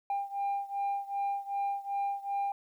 sine beating tone pair, 798 / 800.6 Hz, G5 / G5, +31 / +36 cents, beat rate 2.6 Hz, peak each -31 / -33 dBFS, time 0.1-2.52 s, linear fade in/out 2 ms, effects tanh soft clip ceiling -27 dBFS + 11-bit

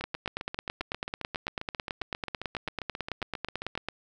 two click trains, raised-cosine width 0.3 ms, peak -15 / -19 dBFS, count 36 / 29, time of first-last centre 0.04-3.886 / 0.01-3.753 s, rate 9.1 / 7.48 Hz, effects none

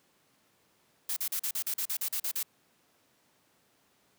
blue noise bursts, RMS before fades -32 dBFS, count 12, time 1.09-2.43 s, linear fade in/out 5 ms, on 75 ms, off 40 ms, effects pink hiss -68 dBFS RMS until 4.18 s + high-pass 150 Hz 12 dB/octave

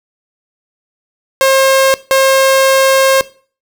sawtooth tone bursts at uneven times, 535 Hz, C5, 38 cents sharp, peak -3 dBFS, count 2, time 1.41-1.94 / 2.11-3.21 s, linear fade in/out 0 ms, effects noise-tail reverb RT60 0.4 s tail -19 dB re dry

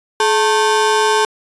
30% pulse ring-modulated tone, 659 Hz, E5, 1 cent flat, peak -6 dBFS, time 0.2-1.25 s, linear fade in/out 2 ms, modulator 233 Hz, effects resampled to 22050 Hz

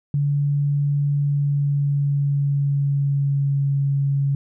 sine tone with pitch glide, 143.4 to 139.48 Hz, D3 to C#3, -41 to +11 cents, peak -17 dBFS, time 0.14-4.35 s, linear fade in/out 2 ms, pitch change -48 cents, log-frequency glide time 1.16-3.77 s, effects none

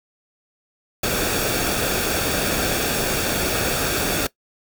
pink noise with comb filter, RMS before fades -22 dBFS, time 1.03-4.27 s, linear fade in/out 5 ms, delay 0.99 ms, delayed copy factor -0.55, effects noise-tail reverb RT60 0.1 s tail -19 dB re dry

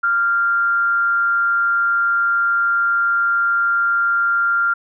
sine tone with frequency modulation, 1390 Hz, F6, 9 cents flat, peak -14 dBFS, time 0.03-4.74 s, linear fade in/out 10 ms, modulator 193 Hz, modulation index 0.25, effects none

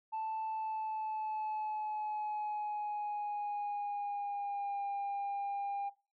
sine tone with pitch glide, 880 to 802.3 Hz, A5 to G5, 0 to +40 cents, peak -33 dBFS, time 0.12-5.9 s, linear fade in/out 20 ms, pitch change -160 cents, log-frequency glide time 0.45-4.84 s, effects noise-tail reverb RT60 0.3 s tail -19 dB re dry + tanh soft clip ceiling -33 dBFS

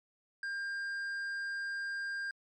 sine tone with tanh clipping, 1600 Hz, G6, 35 cents sharp, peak -36 dBFS, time 0.43-2.31 s, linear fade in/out 2 ms, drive 6 dB, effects MP3 64 kbps

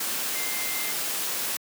sine tone in noise, 2093 Hz, C7, in tune, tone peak -35 dBFS, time 0.35-0.92 s, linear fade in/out 5 ms, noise white, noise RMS -29 dBFS, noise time 0-1.57 s, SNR -9 dB, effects high-pass 200 Hz 12 dB/octave

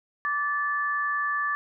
sine tone pair together, 1165 / 1744.5 Hz, D6 / A6, -14 / -15 cents, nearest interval perfect fifth, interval 699 cents, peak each -27 dBFS, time 0.25-1.55 s, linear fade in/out 0 ms, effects none

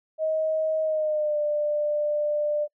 sine tone with pitch glide, 630 to 595 Hz, D#5 to D5, +21 to +22 cents, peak -22 dBFS, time 0.18-2.68 s, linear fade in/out 50 ms, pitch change -99 cents, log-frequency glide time 0.83-1.38 s, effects noise-tail reverb RT60 0.1 s tail -26 dB re dry

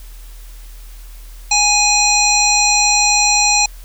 harmonic tone with a mistuned harmonic, 830.6 Hz, G#5, in tune, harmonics 1 / 3 / 5 / 7 / 9, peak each -17 / -17 / -17 / -17 / -17 dBFS, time 1.51-3.66 s, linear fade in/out 5 ms, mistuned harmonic 9, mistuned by -23 cents, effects added 40 Hz sine -32 dBFS peak until 3.84 s + white hiss -45 dBFS RMS until 3.84 s

